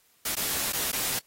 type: noise with dropouts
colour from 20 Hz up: white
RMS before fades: -29 dBFS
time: 0.25-1.19 s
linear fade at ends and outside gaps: 5 ms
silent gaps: 0.351-0.366 / 0.721-0.731 / 0.918-0.928 s
effects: white hiss -64 dBFS RMS until 1.26 s + AAC 48 kbps